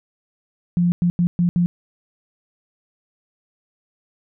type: tone bursts at uneven times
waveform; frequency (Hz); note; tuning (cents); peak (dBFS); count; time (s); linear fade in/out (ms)
sine; 174.61; F3; 0; -14; 5; 0.77-0.92 / 1.02-1.1 / 1.19-1.27 / 1.39-1.49 / 1.56-1.66; 0
effects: none